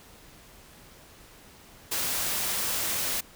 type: noise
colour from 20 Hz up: white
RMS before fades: -29 dBFS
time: 1.91-3.21 s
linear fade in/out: 10 ms
effects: pink hiss -52 dBFS RMS until 3.35 s